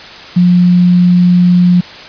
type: tone with quantisation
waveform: sine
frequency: 177.9 Hz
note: F3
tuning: 32 cents sharp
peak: -4 dBFS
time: 0.36-1.81 s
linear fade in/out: 10 ms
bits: 5
effects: white hiss -30 dBFS RMS until 2.08 s + resampled to 11025 Hz